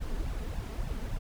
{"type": "noise with flanger", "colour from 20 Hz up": "brown", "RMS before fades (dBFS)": -34, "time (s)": [0, 1.19], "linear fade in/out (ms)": 20, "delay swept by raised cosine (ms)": [1.1, 4.7], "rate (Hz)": 3.5, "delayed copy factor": 0.8, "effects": []}